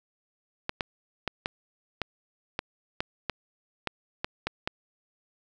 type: clicks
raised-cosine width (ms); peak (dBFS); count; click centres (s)
0.3; -12; 12; 0.694 / 0.808 / 1.277 / 1.459 / 2.017 / 2.591 / 3.005 / 3.297 / 3.873 / 4.245 / 4.47 / 4.675
effects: none